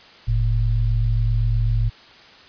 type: tone pair together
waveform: sine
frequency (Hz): 44.61 / 112.4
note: F1 / A2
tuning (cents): +38 / +37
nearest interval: octave + major third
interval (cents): 1599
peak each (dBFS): -19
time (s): 0.27-1.9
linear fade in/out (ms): 20
effects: white hiss -46 dBFS RMS until 2.48 s + resampled to 11025 Hz